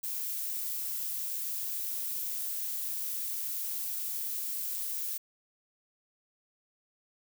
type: noise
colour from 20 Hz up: violet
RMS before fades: -35 dBFS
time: 0.03-5.18 s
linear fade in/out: 10 ms
effects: none